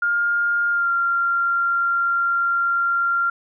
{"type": "tone with pitch glide", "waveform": "sine", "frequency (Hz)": [1410, 1384.2], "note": ["F6", "F6"], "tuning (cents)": [16, -16], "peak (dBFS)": -17, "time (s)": [0.02, 3.3], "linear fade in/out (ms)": 5, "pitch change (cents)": -32, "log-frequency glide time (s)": [0.71, 0.89], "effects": []}